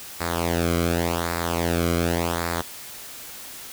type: tone with flanger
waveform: sawtooth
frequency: 85 Hz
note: F2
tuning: 46 cents flat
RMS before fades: -24 dBFS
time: 0.2-2.62 s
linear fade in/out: 10 ms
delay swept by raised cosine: 0.32 to 1.13 ms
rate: 0.88 Hz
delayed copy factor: -0.8
effects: white hiss -39 dBFS RMS until 3.72 s